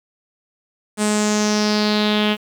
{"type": "tone with low-pass filter sweep", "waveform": "sawtooth", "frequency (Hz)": 210.8, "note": "G#3", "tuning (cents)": 26, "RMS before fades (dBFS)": -18, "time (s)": [0.97, 2.37], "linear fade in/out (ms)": 50, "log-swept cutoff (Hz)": [8900, 3000], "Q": 4.6, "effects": ["7-bit"]}